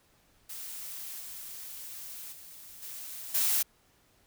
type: noise with level steps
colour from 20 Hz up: blue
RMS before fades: -41 / -43 / -49 / -42 / -27 dBFS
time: 0.49-3.63 s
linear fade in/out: 10 ms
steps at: 1.2 / 2.32 / 2.82 / 3.34 s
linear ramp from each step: 10 ms
effects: pink hiss -66 dBFS RMS until 4.26 s